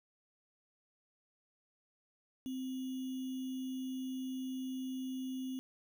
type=tone with sample-and-hold; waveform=sine; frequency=260 Hz; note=C4; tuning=11 cents flat; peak=-37 dBFS; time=2.46-5.59 s; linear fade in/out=0 ms; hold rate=3150 Hz; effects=none